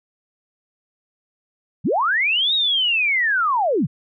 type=linear two-way sweep; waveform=sine; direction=up then down; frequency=102.1 to 3824 to 102.1 Hz; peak=-16 dBFS; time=1.84-3.87 s; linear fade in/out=20 ms; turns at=2.54 s; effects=none